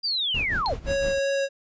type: linear sweep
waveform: sine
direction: down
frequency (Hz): 4841 to 392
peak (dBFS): -23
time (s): 0.03-0.75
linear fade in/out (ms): 20
type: noise with tremolo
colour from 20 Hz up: brown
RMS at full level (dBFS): -30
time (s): 0.34-1.19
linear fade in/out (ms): 5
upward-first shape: sine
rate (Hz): 5.8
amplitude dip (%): 80
type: tone with exponential decay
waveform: sine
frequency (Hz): 4214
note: C8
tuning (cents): +12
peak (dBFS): -22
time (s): 0.66-0.74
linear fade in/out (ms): 0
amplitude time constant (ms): 17
type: tone with vibrato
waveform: square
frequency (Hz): 551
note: C#5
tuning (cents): -11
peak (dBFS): -23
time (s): 0.86-1.49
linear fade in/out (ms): 50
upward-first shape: triangle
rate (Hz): 2.8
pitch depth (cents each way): 9
effects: resampled to 16000 Hz